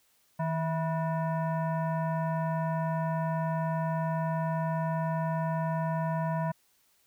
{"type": "tone with frequency modulation", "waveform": "sine", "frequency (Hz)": 160, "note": "D#3", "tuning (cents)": 49, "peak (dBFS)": -27, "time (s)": [0.39, 6.52], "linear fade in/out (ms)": 10, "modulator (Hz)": 815, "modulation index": 0.97, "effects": ["white hiss -68 dBFS RMS until 7.06 s"]}